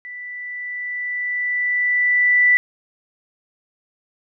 sine tone with level ramp, 1975.5 Hz, B6, in tune, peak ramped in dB -31 to -10 dBFS, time 0.05-2.57 s, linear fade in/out 0 ms, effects none

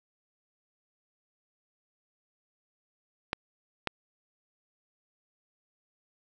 clicks, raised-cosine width 0.3 ms, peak -12 dBFS, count 2, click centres 3.331 / 3.873 s, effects none

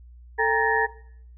sine tone cluster, 443.3 / 800 / 935 / 1726 / 1853 Hz, A4 / G5 / A#5 / A6 / A#6, +13 / +35 / +5 / -34 / -11 cents, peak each -24 / -29 / -25 / -24 / -26 dBFS, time 0.38-0.87 s, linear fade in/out 20 ms, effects noise-tail reverb RT60 0.6 s tail -17 dB re dry + added 60 Hz sine -44 dBFS peak until 1.37 s

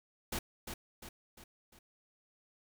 pink noise with echo, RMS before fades -37 dBFS, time 0.32-0.39 s, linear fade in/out 5 ms, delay 350 ms, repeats 4, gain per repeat -6 dB, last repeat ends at 1.79 s, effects none

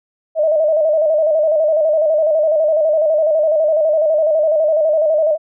sine tone with vibrato, 622.3 Hz, D#5, in tune, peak -11 dBFS, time 0.35-5.38 s, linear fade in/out 50 ms, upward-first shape square, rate 12 Hz, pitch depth 61 cents each way, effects none

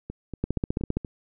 two click trains, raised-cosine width 3 ms, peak -12 / -21 dBFS, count 9 / 5, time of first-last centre 0.44-0.97 / 0.1-1.048 s, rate 15.1 / 4.22 Hz, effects none

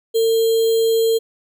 sine tone with sample-and-hold, 451.8 Hz, A4, 46 cents sharp, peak -13 dBFS, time 0.14-1.19 s, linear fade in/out 20 ms, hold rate 3675 Hz, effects none

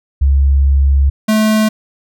sine / square tone pair in turn, 68.9 / 216.4 Hz, C#2 / A3, -10 / -29 cents, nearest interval octave + minor sixth, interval 1981 cents, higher second, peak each -7 / -10 dBFS, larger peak first, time 0.21-1.1 / 1.28-1.69 s, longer first, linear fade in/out 10 ms, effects none

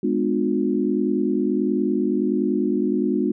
sine chord, G# diminished seventh, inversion none, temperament just, 207.7 / 249.2 / 299 / 358.8 Hz, G#3 / B3 / D4 / F4, 0 / +16 / +31 / +47 cents, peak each -24 dBFS, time 0.03-3.32 s, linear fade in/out 5 ms, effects none

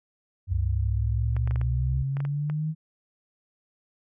sine exponential sweep, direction up, 92.5 to 158.9 Hz, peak -25 dBFS, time 0.47-2.75 s, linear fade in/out 50 ms
sine tone with vibrato, 67.3 Hz, C2, 49 cents sharp, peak -25 dBFS, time 0.51-2.03 s, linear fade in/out 10 ms, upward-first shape square, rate 1.4 Hz, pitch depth 26 cents each way
clicks, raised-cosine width 0.5 ms, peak -24 dBFS, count 9, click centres 1.366 / 1.475 / 1.51 / 1.559 / 1.614 / 2.169 / 2.204 / 2.251 / 2.499 s
effects none

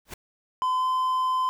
pink noise with exponential growth, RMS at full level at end -32 dBFS, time 0.05-0.14 s, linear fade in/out 5 ms, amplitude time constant 19 ms
triangle tone with pitch glide, 1020 to 1026.5 Hz, C6 to C6, -44 to -33 cents, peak -20 dBFS, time 0.62-1.49 s, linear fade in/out 0 ms, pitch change +11 cents, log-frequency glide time 0.78-0.84 s
effects none

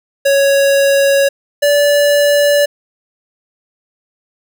square tone pair in turn, 555 / 579 Hz, C#5 / D5, +2 / -25 cents, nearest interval minor second, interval 73 cents, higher second, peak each -9 dBFS, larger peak neither, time 0.25-1.29 / 1.62-2.66 s, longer neither, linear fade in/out 10 ms, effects none

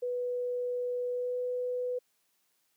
sine tone with pitch glide, 492.7 to 496.7 Hz, B4 to B4, -4 to +10 cents, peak -30 dBFS, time 0.02-1.99 s, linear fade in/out 10 ms, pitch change +14 cents, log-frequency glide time 1.11-1.38 s, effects white hiss -74 dBFS RMS until 2.76 s + high-pass 150 Hz 12 dB/octave

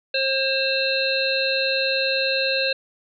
harmonic tone with a mistuned harmonic, 535 Hz, C5, 38 cents sharp, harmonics 1 / 3 / 5 / 7 / 8, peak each -24 / -28 / -25 / -30 / -25 dBFS, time 0.14-2.73 s, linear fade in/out 5 ms, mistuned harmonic 8, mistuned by -68 cents, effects none

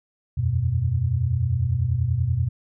sine chord, E suspended second, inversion none, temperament just, 82.41 / 92.71 / 123.61 Hz, E2 / F#2 / B2, 0 / +4 / +2 cents, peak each -27 / -24 / -22 dBFS, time 0.37-2.49 s, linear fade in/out 10 ms, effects none

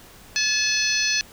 harmonic tone, 861 Hz, A5, 38 cents flat, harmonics 2 / 3 / 4 / 5 / 6 / 7, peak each -28 / -25 / -32 / -25 / -28 / -26 dBFS, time 0.36-1.21 s, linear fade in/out 0 ms, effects pink hiss -47 dBFS RMS until 1.32 s

